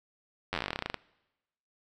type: slowing click train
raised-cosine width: 0.3 ms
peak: -15 dBFS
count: 19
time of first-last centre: 0.53-0.943 s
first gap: 10 ms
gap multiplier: 1.09
effects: noise-tail reverb RT60 1.0 s tail -23 dB re dry

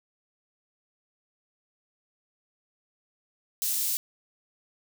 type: high-pass noise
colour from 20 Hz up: white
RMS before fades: -28 dBFS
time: 3.62-3.97 s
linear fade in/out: 0 ms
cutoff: 5100 Hz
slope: 12 dB/octave
effects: none

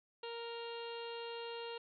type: harmonic tone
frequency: 466.2 Hz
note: A#4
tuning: in tune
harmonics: 1 / 2 / 3 / 4 / 5 / 6 / 7 / 8 / 9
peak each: -44 / -49 / -55 / -59 / -61 / -51 / -57 / -59 / -56 dBFS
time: 0.23-1.78 s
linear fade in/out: 5 ms
effects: none

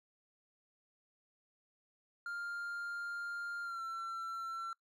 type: tone with pitch glide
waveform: triangle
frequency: 1400 to 1349.2 Hz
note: F6 to E6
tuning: +4 to +40 cents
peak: -37 dBFS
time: 2.26-4.73 s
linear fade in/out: 2 ms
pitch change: -64 cents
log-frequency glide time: 3.63-3.82 s
effects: noise-tail reverb RT60 0.1 s tail -23 dB re dry

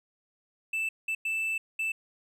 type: tone bursts at uneven times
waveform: triangle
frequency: 2645 Hz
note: E7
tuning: 5 cents sharp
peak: -26 dBFS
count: 4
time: 0.73-0.89 / 1.08-1.15 / 1.25-1.58 / 1.79-1.92 s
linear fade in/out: 5 ms
effects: none

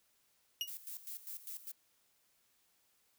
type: tone with exponential decay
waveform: 35% pulse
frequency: 2867 Hz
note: F7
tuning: 45 cents sharp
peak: -29 dBFS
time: 0.61-0.72 s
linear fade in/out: 1 ms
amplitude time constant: 22 ms
type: noise with tremolo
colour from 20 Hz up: violet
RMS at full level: -45 dBFS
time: 0.67-1.72 s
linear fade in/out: 10 ms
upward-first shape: square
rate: 5 Hz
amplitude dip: 75%
effects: white hiss -74 dBFS RMS until 3.18 s

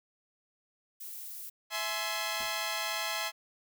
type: noise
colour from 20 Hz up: violet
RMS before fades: -43 dBFS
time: 1-1.5 s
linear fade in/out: 10 ms
type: chord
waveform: 10% pulse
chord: E augmented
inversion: none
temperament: equal with one note detuned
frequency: 659.3 / 844.6 / 1046.5 Hz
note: E5 / G#5 / B#5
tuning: 0 / +29 / 0 cents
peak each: -28 dBFS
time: 1.7-3.32 s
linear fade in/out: 50 ms
type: noise with exponential decay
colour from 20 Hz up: pink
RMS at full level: -44 dBFS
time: 2.4-2.58 s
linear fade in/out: 5 ms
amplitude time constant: 39 ms
effects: none

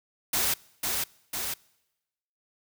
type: noise with echo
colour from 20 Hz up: white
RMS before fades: -26 dBFS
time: 0.33-0.54 s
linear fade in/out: 5 ms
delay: 500 ms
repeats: 2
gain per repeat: -3 dB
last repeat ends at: 1.54 s
effects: noise-tail reverb RT60 1.0 s tail -25 dB re dry

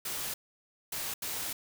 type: noise bursts at uneven times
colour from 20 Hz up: white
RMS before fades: -36 dBFS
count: 3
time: 0.05-0.34 / 0.92-1.14 / 1.22-1.53 s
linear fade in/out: 5 ms
effects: none

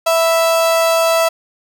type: tone pair together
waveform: 35% pulse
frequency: 659.3 / 987.8 Hz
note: E5 / B5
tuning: 0 / 0 cents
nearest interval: perfect fifth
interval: 700 cents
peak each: -10 / -21 dBFS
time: 0.06-1.29 s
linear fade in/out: 10 ms
effects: none

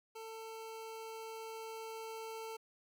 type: tone with level ramp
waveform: 25% pulse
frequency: 446.3 Hz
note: A4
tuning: 25 cents sharp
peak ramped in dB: -42 to -39 dBFS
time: 0.15-2.57 s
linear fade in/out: 10 ms
effects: none

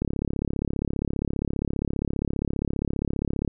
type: click train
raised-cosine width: 3 ms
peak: -13 dBFS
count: 122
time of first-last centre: 0.02-3.477 s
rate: 35 Hz
effects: none

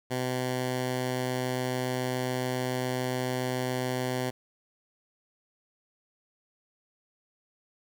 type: tone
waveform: 10% pulse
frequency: 127.1 Hz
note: C3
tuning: 50 cents flat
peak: -20 dBFS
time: 0.1-4.31 s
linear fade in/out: 20 ms
effects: none

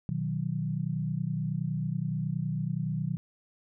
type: chord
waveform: sine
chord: B major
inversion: none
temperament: equal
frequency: 123.47 / 155.56 / 185 Hz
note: B2 / D#3 / F#3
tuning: 0 / 0 / 0 cents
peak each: -34 / -31 / -34 dBFS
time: 0.09-3.17 s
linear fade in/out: 0 ms
effects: none

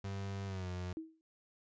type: tone with pitch glide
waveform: 35% pulse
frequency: 98.2 to 90.05 Hz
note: G2 to F#2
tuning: +4 to -46 cents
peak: -37 dBFS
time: 0.04-0.93 s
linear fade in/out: 5 ms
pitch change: -150 cents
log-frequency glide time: 0.46-0.69 s
type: tone with exponential decay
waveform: sine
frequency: 320.9 Hz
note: E4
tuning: 46 cents flat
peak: -36 dBFS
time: 0.97-1.21 s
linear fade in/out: 0 ms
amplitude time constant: 51 ms
effects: resampled to 16000 Hz

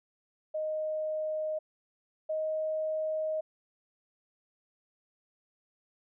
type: tone pair in turn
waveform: sine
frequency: 621 / 626 Hz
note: D#5 / D#5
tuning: -3 / +10 cents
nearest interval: unison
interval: 13 cents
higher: second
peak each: -30 / -29 dBFS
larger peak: second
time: 0.54-1.59 / 2.29-3.41 s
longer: second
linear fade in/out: 10 ms
effects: none

